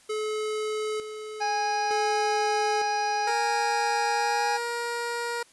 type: tone with tremolo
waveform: square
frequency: 429.6 Hz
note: A4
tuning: 41 cents flat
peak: -28 dBFS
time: 0.09-3.31 s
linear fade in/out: 10 ms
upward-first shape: square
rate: 0.55 Hz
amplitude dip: 60%
type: harmonic tone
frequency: 824 Hz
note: G#5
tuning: 14 cents flat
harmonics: 1 / 2 / 3 / 5 / 6 / 7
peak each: -25 / -34 / -38 / -42 / -39 / -41 dBFS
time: 1.4-4.58 s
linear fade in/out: 20 ms
type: tone with pitch glide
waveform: 15% pulse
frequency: 466.2 to 473.3 Hz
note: A#4 to A#4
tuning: 0 to +26 cents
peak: -22 dBFS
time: 3.27-5.43 s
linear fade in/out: 5 ms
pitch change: +26 cents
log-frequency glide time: 4.08-4.48 s
effects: white hiss -57 dBFS RMS until 5.52 s + resampled to 24000 Hz